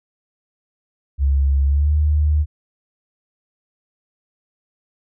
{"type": "tone with pitch glide", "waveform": "sine", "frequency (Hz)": [69, 75.25], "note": ["C#2", "D2"], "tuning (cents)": [-7, 43], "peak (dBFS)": -13, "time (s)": [1.18, 2.46], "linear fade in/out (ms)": 50, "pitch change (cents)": 150, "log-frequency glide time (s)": [1.65, 1.93], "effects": []}